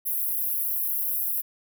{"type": "high-pass noise", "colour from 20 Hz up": "pink", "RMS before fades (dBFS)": -27, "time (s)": [0.05, 1.42], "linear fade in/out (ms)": 20, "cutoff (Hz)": 11000, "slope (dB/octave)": 96, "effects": []}